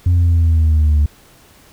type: exponential sweep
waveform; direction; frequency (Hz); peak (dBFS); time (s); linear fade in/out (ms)
sine; down; 89.1 to 73.1; -7; 0.06-1.06; 5
effects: tanh soft clip ceiling -8 dBFS + pink hiss -47 dBFS RMS until 1.72 s